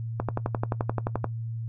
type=click train; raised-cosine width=1 ms; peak=-12 dBFS; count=13; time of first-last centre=0.2-1.243 s; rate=11.5 Hz; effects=noise-tail reverb RT60 0.1 s tail -17 dB re dry + added 114 Hz sine -30 dBFS peak until 1.68 s